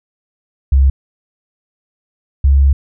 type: tone pair in turn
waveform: sine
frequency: 67.5 / 68.92 Hz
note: C#2 / C#2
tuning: -45 / -9 cents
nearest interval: unison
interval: 36 cents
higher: second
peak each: -6 dBFS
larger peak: neither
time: 0.72-0.9 / 2.44-2.73 s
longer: second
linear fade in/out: 5 ms
effects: none